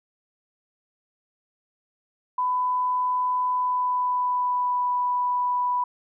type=tone with pitch glide; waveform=sine; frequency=1000 to 987.4 Hz; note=B5 to B5; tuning=+21 to -1 cents; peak=-21 dBFS; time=2.38-5.84 s; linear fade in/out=5 ms; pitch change=-22 cents; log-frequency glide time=3.53-4.89 s; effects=none